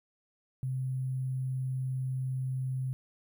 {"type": "tone with sample-and-hold", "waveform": "sine", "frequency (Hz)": 130.2, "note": "C3", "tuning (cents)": -8, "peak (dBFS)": -30, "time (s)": [0.63, 2.93], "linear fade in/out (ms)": 0, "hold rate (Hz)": 11025, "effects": []}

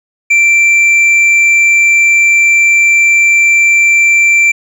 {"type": "tone with hard clipping", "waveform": "sine", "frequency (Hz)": 2349, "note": "D7", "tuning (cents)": 0, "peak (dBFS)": -6, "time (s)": [0.3, 4.52], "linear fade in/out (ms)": 10, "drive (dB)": 4, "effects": []}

